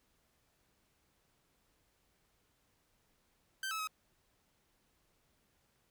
sawtooth tone with pitch steps, 1555 / 1301 / 1272 Hz, G6 / E6 / D#6, -14 / -23 / +38 cents, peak -33 dBFS, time 3.63-3.873 s, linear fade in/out 2 ms, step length 81 ms, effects pink hiss -75 dBFS RMS until 5.9 s

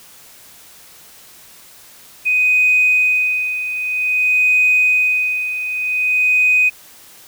sine tone with tremolo, 2500 Hz, D#7, 8 cents sharp, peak -9 dBFS, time 2.25-6.7 s, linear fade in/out 20 ms, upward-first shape sine, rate 0.52 Hz, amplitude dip 70%, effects tanh soft clip ceiling -5 dBFS + white hiss -43 dBFS RMS until 7.27 s

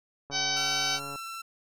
click train, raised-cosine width 1 ms, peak -29 dBFS, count 122, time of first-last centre 0.3-1.158 s, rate 141 Hz
harmonic tone, 762 Hz, G5, 49 cents flat, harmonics 1 / 2 / 3 / 4 / 5 / 6 / 7 / 8, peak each -36 / -35 / -35 / -35 / -34 / -33 / -35 / -34 dBFS, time 0.31-1 s, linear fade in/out 50 ms
sawtooth tone with pitch glide, 1360 to 1343.6 Hz, F6 to E6, -46 to +33 cents, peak -33 dBFS, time 0.56-1.42 s, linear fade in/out 10 ms, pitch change -21 cents, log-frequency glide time 1.06-1.16 s
effects none

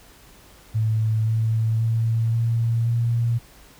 sine tone with pitch steps, 110 / 111.79 / 113.62 / 115.47 / 117.35 Hz, A2 / A2 / A#2 / A#2 / A#2, 0 / +28 / -44 / -16 / +12 cents, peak -18 dBFS, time 0.74-3.39 s, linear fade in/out 20 ms, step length 530 ms, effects added 50 Hz sine -53 dBFS peak until 3.79 s + pink hiss -50 dBFS RMS until 3.79 s

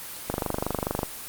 click train, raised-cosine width 1 ms, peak -11 dBFS, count 19, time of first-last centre 0.3-1.032 s, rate 24.6 Hz, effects white hiss -38 dBFS RMS until 1.28 s + Opus 24 kbps

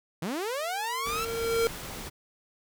sawtooth linear sweep, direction up, 146.83 to 1361 Hz, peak -26 dBFS, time 0.22-1.25 s, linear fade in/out 5 ms
square tone with exponential growth, 458.8 Hz, A#4, 28 cents flat, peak -22 dBFS, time 0.29-1.67 s, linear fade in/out 0 ms, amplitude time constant 300 ms
pink noise, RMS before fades -39 dBFS, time 1.05-2.1 s, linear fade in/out 20 ms
effects none

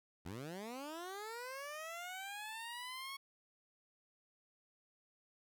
15% pulse linear sweep, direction up, 77.78 to 1108.7 Hz, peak -38 dBFS, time 0.25-3.17 s, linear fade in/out 10 ms, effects none

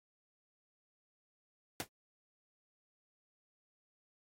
pink noise with exponential decay, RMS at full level -33 dBFS, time 1.8-1.88 s, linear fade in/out 1 ms, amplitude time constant 16 ms, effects high-pass 80 Hz 12 dB/octave + AAC 48 kbps

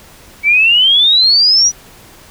sine exponential sweep, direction up, 2263 to 5920 Hz, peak -6 dBFS, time 0.43-1.72 s, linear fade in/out 50 ms, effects pink hiss -40 dBFS RMS until 2.3 s

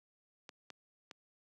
clicks, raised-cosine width 0.2 ms, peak -30 dBFS, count 3, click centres 0.492 / 0.703 / 1.112 s, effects high-pass 200 Hz 12 dB/octave

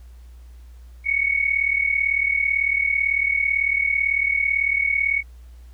sine tone pair together, 2197 / 2235 Hz, C#7 / C#7, -16 / +14 cents, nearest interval unison, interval 30 cents, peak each -22 / -20 dBFS, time 1.04-5.23 s, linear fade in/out 50 ms, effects added 60 Hz sine -40 dBFS peak until 5.73 s + pink hiss -60 dBFS RMS until 5.73 s

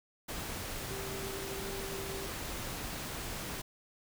sine tone in noise, 390.2 Hz, G4, 8 cents flat, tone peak -42 dBFS, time 0.9-2.27 s, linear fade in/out 10 ms, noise pink, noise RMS -40 dBFS, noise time 0.28-3.62 s, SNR -5 dB, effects none

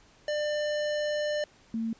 square / sine tone pair in turn, 597 / 226 Hz, D5 / A3, +28 / +47 cents, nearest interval octave + perfect fourth, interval 1681 cents, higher first, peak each -28 dBFS, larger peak neither, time 0.28-1.44 / 1.74-1.93 s, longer first, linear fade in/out 2 ms, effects pink hiss -59 dBFS RMS until 1.99 s + resampled to 16000 Hz

